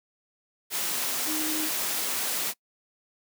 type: tone in noise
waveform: sine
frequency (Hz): 310.8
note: D#4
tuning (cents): -2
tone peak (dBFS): -31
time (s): 1.25-1.7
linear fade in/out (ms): 50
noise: white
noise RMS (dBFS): -29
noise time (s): 0.7-2.54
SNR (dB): -5
effects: noise-tail reverb RT60 0.1 s tail -24 dB re dry + high-pass 200 Hz 12 dB/octave

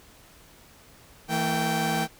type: tone cluster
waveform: sawtooth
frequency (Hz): 163 / 225.7 / 779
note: E3 / A3 / G5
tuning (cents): -19 / +44 / -11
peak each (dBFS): -25 / -26 / -23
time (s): 1.28-2.08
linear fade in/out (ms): 50
effects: pink hiss -53 dBFS RMS until 2.19 s

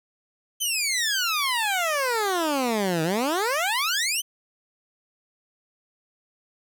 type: exponential two-way sweep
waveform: 15% pulse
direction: down then up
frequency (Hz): 3136 to 155.2 to 3136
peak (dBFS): -16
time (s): 0.6-4.22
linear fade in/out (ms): 20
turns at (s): 3.03
effects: none

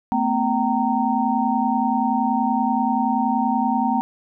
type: tone cluster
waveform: sine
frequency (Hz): 223.5 / 254 / 770 / 924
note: A3 / B3 / G5 / A#5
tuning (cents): +27 / +49 / -31 / -16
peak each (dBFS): -23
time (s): 0.12-4.01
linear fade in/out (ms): 0
effects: none

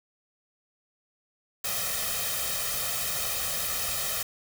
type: noise with comb filter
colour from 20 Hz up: white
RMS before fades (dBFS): -30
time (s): 1.64-4.23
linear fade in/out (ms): 5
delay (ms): 1.6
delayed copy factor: +0.9
effects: none

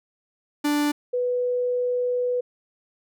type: tone pair in turn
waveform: 45% pulse / sine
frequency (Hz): 293.7 / 493.9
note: D4 / B4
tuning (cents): 0 / 0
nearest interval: major sixth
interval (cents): 900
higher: second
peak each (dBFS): -20 / -21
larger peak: first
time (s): 0.64-0.92 / 1.13-2.41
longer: second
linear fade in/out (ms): 10
effects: none

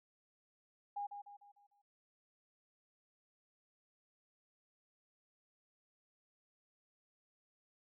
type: tone with echo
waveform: sine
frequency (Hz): 814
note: G#5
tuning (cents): -35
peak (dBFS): -38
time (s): 0.96-1.07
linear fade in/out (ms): 10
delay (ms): 150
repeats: 5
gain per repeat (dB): -7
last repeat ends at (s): 1.82
effects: none

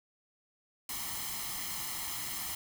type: noise with comb filter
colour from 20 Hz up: white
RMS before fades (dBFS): -38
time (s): 0.89-2.55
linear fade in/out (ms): 2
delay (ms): 0.97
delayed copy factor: +0.7
effects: none

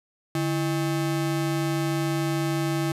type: ring-modulated tone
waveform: square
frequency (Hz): 238.6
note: A#3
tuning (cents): +41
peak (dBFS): -21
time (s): 0.35-2.92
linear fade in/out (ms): 2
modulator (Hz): 93.3
effects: resampled to 32000 Hz

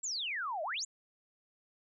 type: exponential two-way sweep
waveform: sine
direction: down then up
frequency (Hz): 7760 to 593 to 7760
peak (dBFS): -34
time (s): 0.03-0.85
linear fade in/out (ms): 10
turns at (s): 0.63
effects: none

